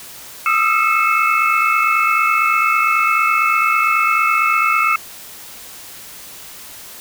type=tone cluster; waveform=sine; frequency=1225 / 1300 / 1349 / 2176 / 2617 Hz; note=D#6 / E6 / E6 / C#7 / E7; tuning=-27 / -24 / +40 / -33 / -13 cents; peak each=-19 dBFS; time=0.46-4.96 s; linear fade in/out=2 ms; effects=white hiss -36 dBFS RMS until 7 s